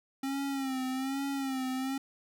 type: tone with vibrato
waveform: square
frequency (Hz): 267.7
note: C4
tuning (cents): +40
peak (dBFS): -32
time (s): 0.23-1.98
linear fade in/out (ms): 5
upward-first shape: sine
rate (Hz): 1.2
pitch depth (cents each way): 63
effects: none